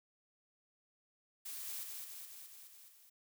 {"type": "noise with echo", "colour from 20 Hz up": "blue", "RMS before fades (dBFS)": -45, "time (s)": [1.45, 1.84], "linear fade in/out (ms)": 10, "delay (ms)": 210, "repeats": 6, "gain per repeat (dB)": -3, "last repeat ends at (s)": 3.1, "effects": []}